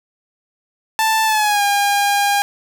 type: tone with pitch glide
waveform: sawtooth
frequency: 882 to 808.8 Hz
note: A5 to G#5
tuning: +4 to -46 cents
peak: -10 dBFS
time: 0.99-2.42 s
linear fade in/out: 0 ms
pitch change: -150 cents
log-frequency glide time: 1.25-1.63 s
effects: none